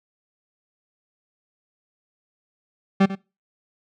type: tone with echo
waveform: 40% pulse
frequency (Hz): 194.2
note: G3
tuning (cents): -16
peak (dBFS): -12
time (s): 3-3.06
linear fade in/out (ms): 10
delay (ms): 94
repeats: 1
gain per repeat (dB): -14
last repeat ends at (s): 3.154
effects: noise-tail reverb RT60 0.3 s tail -23 dB re dry + low-pass 3000 Hz 12 dB/octave